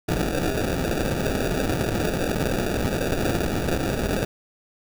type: noise with sample-and-hold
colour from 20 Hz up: white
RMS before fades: -24 dBFS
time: 0.08-4.25 s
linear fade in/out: 10 ms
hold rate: 1050 Hz
effects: none